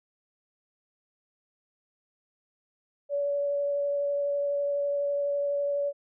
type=tone with vibrato; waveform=sine; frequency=570 Hz; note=C#5; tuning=48 cents sharp; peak=-25 dBFS; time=3.09-5.93 s; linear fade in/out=50 ms; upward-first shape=sine; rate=12 Hz; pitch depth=9 cents each way; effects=none